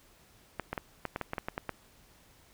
clicks, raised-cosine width 0.5 ms, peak -18 dBFS, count 11, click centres 0.597 / 0.73 / 0.778 / 1.053 / 1.161 / 1.213 / 1.334 / 1.382 / 1.485 / 1.579 / 1.693 s, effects pink hiss -61 dBFS RMS until 2.53 s

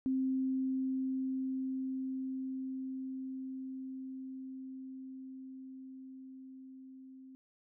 sine tone with level ramp, 262.7 Hz, C4, 7 cents sharp, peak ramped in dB -29 to -50 dBFS, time 0.06-7.35 s, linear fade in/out 0 ms, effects none

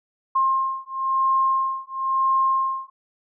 sine beating tone pair, 1063 / 1063.99 Hz, C6 / C6, +27 / +29 cents, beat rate 0.99 Hz, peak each -22 dBFS, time 0.35-2.9 s, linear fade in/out 10 ms, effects none

